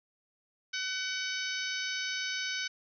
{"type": "harmonic tone", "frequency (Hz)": 754, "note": "F#5", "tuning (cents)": 32, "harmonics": [2, 3, 4, 5, 6, 7, 8], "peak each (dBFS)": [-37, -39, -40, -41, -42, -42, -43], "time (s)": [0.73, 2.68], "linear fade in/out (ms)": 10, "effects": []}